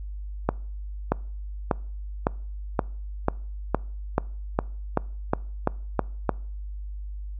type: accelerating click train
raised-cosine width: 1 ms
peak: -6 dBFS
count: 14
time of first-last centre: 0.49-6.293 s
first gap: 630 ms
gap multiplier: 0.94
effects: noise-tail reverb RT60 0.5 s tail -24 dB re dry + added 50 Hz sine -32 dBFS peak until 7.39 s